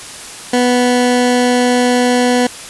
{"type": "tone", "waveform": "20% pulse", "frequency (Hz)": 246.8, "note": "B3", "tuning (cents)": -1, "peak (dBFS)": -5, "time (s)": [0.53, 2.47], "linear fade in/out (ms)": 5, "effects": ["white hiss -30 dBFS RMS until 2.69 s", "resampled to 24000 Hz"]}